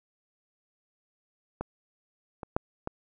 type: clicks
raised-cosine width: 1 ms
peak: -18 / -23 / -11 / -18 dBFS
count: 4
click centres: 1.61 / 2.432 / 2.565 / 2.874 s
effects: none